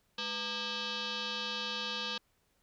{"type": "tone with frequency modulation", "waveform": "sine", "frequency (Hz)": 210, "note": "G#3", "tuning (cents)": 19, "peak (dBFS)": -34, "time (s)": [0.18, 2.18], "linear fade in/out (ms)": 5, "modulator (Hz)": 707, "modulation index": 6.2, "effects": ["pink hiss -74 dBFS RMS until 2.62 s"]}